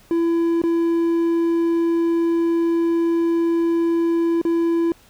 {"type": "tone with dropouts", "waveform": "triangle", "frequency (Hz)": 335.3, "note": "E4", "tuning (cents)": 30, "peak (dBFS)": -14, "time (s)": [0.11, 4.92], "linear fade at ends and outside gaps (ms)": 1, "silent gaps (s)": [[0.617, 0.637], [4.415, 4.451]], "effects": ["pink hiss -52 dBFS RMS until 5.09 s"]}